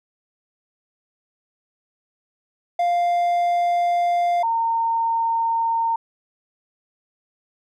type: tone pair in turn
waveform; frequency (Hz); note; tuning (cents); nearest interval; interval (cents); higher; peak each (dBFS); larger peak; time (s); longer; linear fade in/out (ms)
triangle / sine; 698.5 / 915.4; F5 / A#5; 0 / -32; perfect fourth; 468; second; -15 / -18; first; 2.79-4.43 / 4.43-5.96; first; 5
effects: none

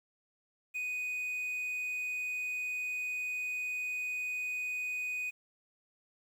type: tone with quantisation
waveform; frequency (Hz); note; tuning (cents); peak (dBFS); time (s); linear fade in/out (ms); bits
triangle; 2489; D#7; 0; -32; 0.74-5.31; 20; 10
effects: none

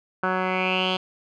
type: tone with low-pass filter sweep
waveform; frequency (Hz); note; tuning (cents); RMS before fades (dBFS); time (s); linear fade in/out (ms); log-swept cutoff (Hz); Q
10% pulse; 185.6; F#3; +6; -24; 0.23-0.97; 5; 1500 to 3500; 6.1
effects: none

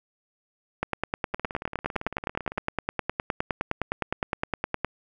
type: two click trains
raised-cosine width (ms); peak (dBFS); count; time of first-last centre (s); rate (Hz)
0.5; -19 / -10; 23 / 40; 1.34-2.576 / 0.83-4.846; 17.8 / 9.71
effects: none

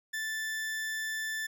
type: tone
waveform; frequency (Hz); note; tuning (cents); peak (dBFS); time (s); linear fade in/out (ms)
40% pulse; 1760; A6; 0; -32; 0.13-1.47; 10
effects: none

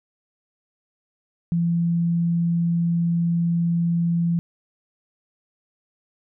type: tone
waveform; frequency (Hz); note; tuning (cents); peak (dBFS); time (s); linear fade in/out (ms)
sine; 169.7; F3; -49; -18; 1.52-4.39; 0
effects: none

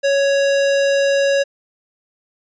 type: tone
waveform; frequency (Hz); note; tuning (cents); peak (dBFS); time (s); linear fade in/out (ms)
square; 556; C#5; +5; -14; 0.03-1.44; 20
effects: resampled to 16000 Hz

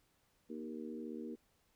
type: harmonic tone with a mistuned harmonic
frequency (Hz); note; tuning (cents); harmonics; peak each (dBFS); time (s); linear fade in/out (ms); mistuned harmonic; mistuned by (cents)
77.78; D#2; 0; 3 / 4 / 5 / 6; -45 / -47 / -49 / -51; 0.49-1.36; 20; 3; +23
effects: pink hiss -75 dBFS RMS until 1.75 s

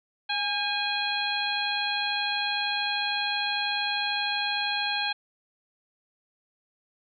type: harmonic tone with a mistuned harmonic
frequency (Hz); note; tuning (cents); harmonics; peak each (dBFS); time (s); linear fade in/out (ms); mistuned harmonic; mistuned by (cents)
827; G#5; -8; 1 / 2 / 3 / 4 / 5; -32 / -32 / -32 / -32 / -32; 0.29-5.13; 10; 2; -44
effects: none

